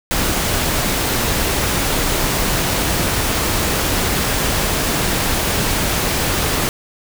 pink noise, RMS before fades -18 dBFS, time 0.11-6.69 s, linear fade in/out 0 ms, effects none

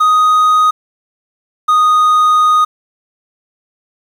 triangle tone pair in turn, 1248 / 1240.1 Hz, D#6 / D#6, +5 / -6 cents, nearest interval unison, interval 11 cents, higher first, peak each -5 dBFS, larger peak neither, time 0-0.71 / 1.68-2.65 s, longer second, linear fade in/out 10 ms, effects 7-bit

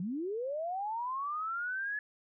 sine linear sweep, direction up, 164.81 to 1717 Hz, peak -33 dBFS, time 0-1.99 s, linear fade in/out 2 ms, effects none

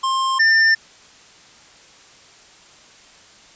square tone pair in turn, 1059 / 1795 Hz, C6 / A6, +21 / +34 cents, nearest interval major sixth, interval 913 cents, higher second, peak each -18 / -12 dBFS, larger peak second, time 0.03-0.39 / 0.39-0.75 s, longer neither, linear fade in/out 10 ms, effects white hiss -47 dBFS RMS until 3.55 s + resampled to 16000 Hz

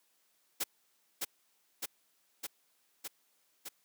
white noise with echo, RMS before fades -33 dBFS, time 0.6-0.64 s, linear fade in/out 10 ms, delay 610 ms, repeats 5, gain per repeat -2 dB, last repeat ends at 3.69 s, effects white hiss -73 dBFS RMS until 3.84 s + high-pass 200 Hz 12 dB/octave

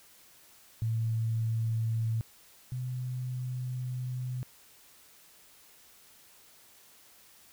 sine tone pair in turn, 112.9 / 126.42 Hz, A2 / B2, +45 / +41 cents, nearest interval major second, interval 196 cents, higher second, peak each -27 / -32 dBFS, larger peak first, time 0.82-2.21 / 2.72-4.43 s, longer second, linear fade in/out 0 ms, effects white hiss -58 dBFS RMS until 7.52 s

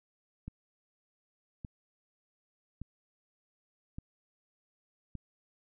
click train, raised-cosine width 5 ms, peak -28 dBFS, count 5, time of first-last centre 0.48-5.153 s, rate 0.856 Hz, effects none

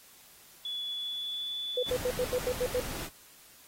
sine tone with pitch glide, 3423 to 3465 Hz, A7 to A7, -48 to -27 cents, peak -33 dBFS, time 0.65-1.9 s, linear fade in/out 2 ms, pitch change +21 cents, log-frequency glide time 0.94-1.55 s
sine tone bursts, 498.9 Hz, B4, 17 cents sharp, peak -26 dBFS, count 8, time 1.77-2.802 s, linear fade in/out 5 ms, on 59 ms, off 80 ms
pink noise, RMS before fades -39 dBFS, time 1.85-3.1 s, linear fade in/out 50 ms
effects white hiss -56 dBFS RMS until 3.67 s + AAC 48 kbps

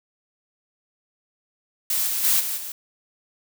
blue noise with level steps, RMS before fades -23 / -25 / -19 / -27 / -33 dBFS, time 1.9-2.72 s, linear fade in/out 2 ms, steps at 2.06 / 2.23 / 2.39 / 2.56 s, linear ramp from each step 20 ms, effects none

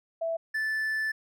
sine / triangle tone pair in turn, 660 / 1752.9 Hz, E5 / A6, +2 / -7 cents, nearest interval octave + perfect fourth, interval 1691 cents, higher second, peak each -27 / -25 dBFS, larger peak second, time 0.21-0.37 / 0.54-1.12 s, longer second, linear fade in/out 10 ms, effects none

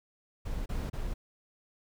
brown noise bursts, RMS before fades -34 dBFS, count 3, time 0.45-1.14 s, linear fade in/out 10 ms, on 210 ms, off 30 ms, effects none

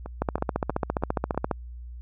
two click trains, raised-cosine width 1 ms, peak -22 / -10 dBFS, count 5 / 20, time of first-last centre 0.06-1.346 / 0.22-1.513 s, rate 3.11 / 14.7 Hz, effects added 60 Hz sine -37 dBFS peak until 2.01 s

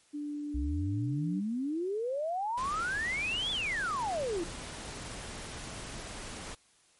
sine tone, 293.7 Hz, D4, in tune, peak -34 dBFS, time 0.13-1.41 s, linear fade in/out 20 ms
sine exponential two-way sweep, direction up then down, 61 to 3520 to 318.9 Hz, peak -30 dBFS, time 0.54-4.44 s, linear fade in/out 10 ms, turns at 3.51 s
pink noise, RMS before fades -42 dBFS, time 2.57-6.55 s, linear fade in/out 10 ms
effects white hiss -65 dBFS RMS until 6.99 s + MP3 48 kbps

